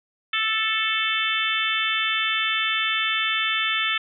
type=harmonic tone; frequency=440 Hz; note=A4; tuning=in tune; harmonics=3 / 4 / 5 / 6 / 7 / 8; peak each=-28 / -28 / -28 / -28 / -28 / -28 dBFS; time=0.33-3.98 s; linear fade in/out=5 ms; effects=none